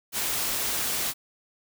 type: noise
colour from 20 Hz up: white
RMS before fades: -28 dBFS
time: 0.12-1.14 s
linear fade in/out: 50 ms
effects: none